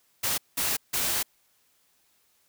white noise bursts at uneven times, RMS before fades -27 dBFS, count 3, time 0.23-0.38 / 0.57-0.77 / 0.93-1.23 s, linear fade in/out 10 ms, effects white hiss -67 dBFS RMS until 2.48 s

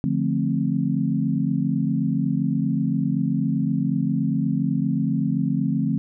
sine chord, D minor seventh, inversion none, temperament equal with one note detuned, 146.83 / 174.61 / 220 / 264.1 Hz, D3 / F3 / A3 / C4, 0 / 0 / 0 / +16 cents, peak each -25 dBFS, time 0.04-5.98 s, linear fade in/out 0 ms, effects none

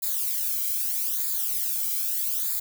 violet noise with flanger, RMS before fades -27 dBFS, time 0.02-2.6 s, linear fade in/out 10 ms, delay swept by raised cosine 0.34 to 1.12 ms, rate 0.8 Hz, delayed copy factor -0.85, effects none

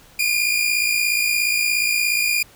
sawtooth tone pair together, 2392 / 2449 Hz, D7 / D#7, +31 / -28 cents, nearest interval unison, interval 41 cents, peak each -17 dBFS, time 0.19-2.43 s, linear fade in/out 5 ms, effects pink hiss -49 dBFS RMS until 2.55 s

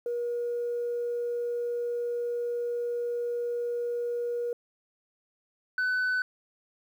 sine tone pair in turn, 478.2 / 1503.4 Hz, A#4 / F#6, +44 / +27 cents, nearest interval octave + minor sixth, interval 1983 cents, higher second, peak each -27 / -22 dBFS, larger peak second, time 0.06-4.53 / 5.78-6.22 s, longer first, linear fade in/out 2 ms, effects tanh soft clip ceiling -24 dBFS + 10-bit

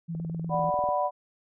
sine tone with vibrato, 164.81 Hz, E3, in tune, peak -30 dBFS, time 0.08-0.71 s, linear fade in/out 20 ms, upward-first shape sine, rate 8.5 Hz, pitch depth 32 cents each way
click train, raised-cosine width 2 ms, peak -29 dBFS, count 16, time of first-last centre 0.15-0.889 s, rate 20.3 Hz
sine chord, B minor, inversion first, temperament equal, 587.3 / 740 / 987.8 Hz, D5 / F#5 / B5, 0 / 0 / 0 cents, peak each -28 dBFS, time 0.49-1.11 s, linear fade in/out 50 ms
effects none

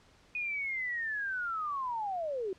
sine linear sweep, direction down, 2489 to 360.6 Hz, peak -32 dBFS, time 0.35-2.53 s, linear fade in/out 2 ms, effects pink hiss -62 dBFS RMS until 2.58 s + low-pass 6000 Hz 12 dB/octave

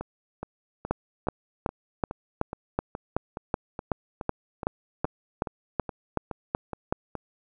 two click trains, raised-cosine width 1 ms, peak -19 / -10 dBFS, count 18 / 17, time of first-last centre 0.01-7.153 / 0.91-6.925 s, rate 2.38 / 2.66 Hz, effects none

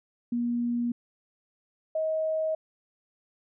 sine tone pair in turn, 238.9 / 632.6 Hz, A#3 / D#5, +43 / +29 cents, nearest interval octave + perfect fourth, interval 1686 cents, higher second, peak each -25 dBFS, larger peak neither, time 0.32-0.92 / 1.95-2.55 s, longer neither, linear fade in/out 5 ms, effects none

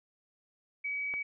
sine tone, 2274 Hz, C#7, 44 cents sharp, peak -32 dBFS, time 0.84-1.23 s, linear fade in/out 10 ms
click, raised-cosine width 0.5 ms, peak -28 dBFS, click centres 1.139 s
effects none

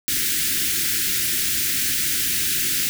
white band-stop noise, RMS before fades -22 dBFS, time 0.08-2.89 s, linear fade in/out 0 ms, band 380 to 1500 Hz, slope 48 dB/octave, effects none

